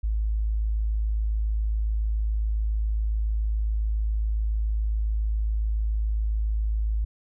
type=tone; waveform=sine; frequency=53.6 Hz; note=A1; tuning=45 cents flat; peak=-22 dBFS; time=0.03-7.05 s; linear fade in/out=10 ms; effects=none